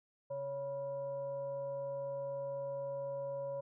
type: tone with frequency modulation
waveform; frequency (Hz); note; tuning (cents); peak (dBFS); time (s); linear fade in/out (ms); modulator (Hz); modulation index
sine; 557; C#5; +8; -37; 0.3-3.61; 10; 420; 0.43
effects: none